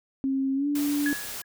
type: tone with pitch glide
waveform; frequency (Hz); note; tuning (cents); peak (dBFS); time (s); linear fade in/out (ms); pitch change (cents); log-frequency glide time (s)
sine; 268.8 to 289.8; C4 to D4; +47 to -23; -23; 0.24-1.13; 0; +130; 0.55-0.67
type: noise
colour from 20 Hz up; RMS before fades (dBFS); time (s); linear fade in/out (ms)
white; -36; 0.75-1.42; 5
type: tone with exponential decay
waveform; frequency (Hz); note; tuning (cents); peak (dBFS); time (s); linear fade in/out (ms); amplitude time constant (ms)
sine; 1681; G#6; +20; -24; 1.06-1.44; 1; 81
effects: none